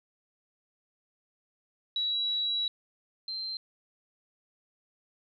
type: tone pair in turn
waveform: sine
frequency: 3901 / 4133 Hz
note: B7 / C8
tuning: -22 / -22 cents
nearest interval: minor second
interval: 100 cents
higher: second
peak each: -27 / -33 dBFS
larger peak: first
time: 1.96-2.68 / 3.28-3.57 s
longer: first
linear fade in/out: 2 ms
effects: none